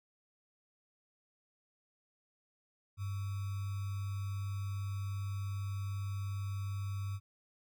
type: tone with sample-and-hold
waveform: sine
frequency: 98.7 Hz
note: G2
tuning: 12 cents sharp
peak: -35 dBFS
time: 2.97-7.2 s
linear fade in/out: 50 ms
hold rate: 1225 Hz
effects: none